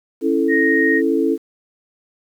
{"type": "chord", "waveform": "sine", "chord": "A major", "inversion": "first", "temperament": "just", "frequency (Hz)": [275, 330, 440], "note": ["C#4", "E4", "A4"], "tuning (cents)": [-14, 2, 0], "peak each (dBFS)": [-19, -18, -19], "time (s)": [0.21, 1.38], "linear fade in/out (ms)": 50}
{"type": "tone", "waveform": "sine", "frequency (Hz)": 1864.7, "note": "A#6", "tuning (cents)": 0, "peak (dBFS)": -16, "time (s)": [0.48, 1.02], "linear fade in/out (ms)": 50}
{"effects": ["8-bit"]}